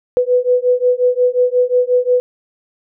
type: beating tone pair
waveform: sine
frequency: 493.9 / 499.5 Hz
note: B4 / B4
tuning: 0 / +20 cents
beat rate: 5.6 Hz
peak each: -14 dBFS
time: 0.17-2.2 s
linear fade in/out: 0 ms
effects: none